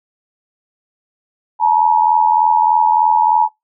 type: tone pair together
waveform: sine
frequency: 866 / 949.3 Hz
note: A5 / A#5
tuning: -28 / +31 cents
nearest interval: major second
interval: 159 cents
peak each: -12 dBFS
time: 1.59-3.49 s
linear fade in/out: 50 ms
effects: noise-tail reverb RT60 0.2 s tail -26 dB re dry